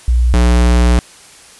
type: tone pair in turn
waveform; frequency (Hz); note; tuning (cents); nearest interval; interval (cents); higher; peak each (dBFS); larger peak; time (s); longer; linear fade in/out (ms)
sine / square; 60.2 / 60.2; B1 / B1; -44 / -44; unison; 0; neither; -8; neither; 0.08-0.34 / 0.34-0.99; second; 0
effects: white hiss -40 dBFS RMS until 1.59 s + resampled to 24000 Hz